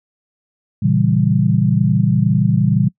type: chord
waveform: sine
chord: A# diminished seventh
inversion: none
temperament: equal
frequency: 116.54 / 138.59 / 164.81 / 196 Hz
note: A#2 / C#3 / E3 / G3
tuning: 0 / 0 / 0 / 0 cents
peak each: -17 dBFS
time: 0.82-2.89 s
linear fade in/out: 10 ms
effects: noise-tail reverb RT60 0.1 s tail -24 dB re dry